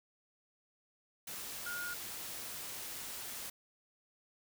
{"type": "tone in noise", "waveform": "sine", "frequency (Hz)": 1429, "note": "F6", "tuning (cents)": 39, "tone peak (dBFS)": -39, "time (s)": [1.66, 1.94], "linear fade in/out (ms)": 5, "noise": "white", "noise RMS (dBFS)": -44, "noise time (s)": [1.27, 3.5], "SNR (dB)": 2, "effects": []}